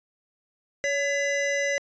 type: tone pair together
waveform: square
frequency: 563.1 / 2008 Hz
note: C#5 / B6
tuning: +27 / +28 cents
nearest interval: octave + minor seventh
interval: 2201 cents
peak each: -27 dBFS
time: 0.84-1.78 s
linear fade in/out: 0 ms
effects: resampled to 16000 Hz